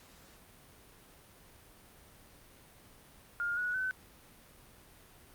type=tone with pitch steps; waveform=sine; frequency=1414 / 1464.7 / 1517.2 Hz; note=F6 / F#6 / F#6; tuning=+21 / -18 / +43 cents; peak=-31 dBFS; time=3.4-3.91 s; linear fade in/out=0 ms; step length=170 ms; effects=pink hiss -58 dBFS RMS until 5.34 s + Opus 48 kbps